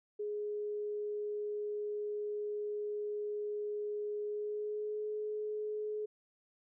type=tone with pitch glide; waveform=sine; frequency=417.4 to 424.5 Hz; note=G#4 to G#4; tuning=+9 to +38 cents; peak=-35 dBFS; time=0.19-6.06 s; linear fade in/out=10 ms; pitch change=+29 cents; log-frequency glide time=4.25-5.06 s; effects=none